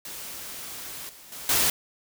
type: noise with level steps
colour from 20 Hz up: white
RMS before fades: -38 / -48 / -39 / -22 dBFS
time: 0.05-1.7 s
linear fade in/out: 2 ms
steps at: 1.09 / 1.32 / 1.49 s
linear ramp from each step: 2 ms
effects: none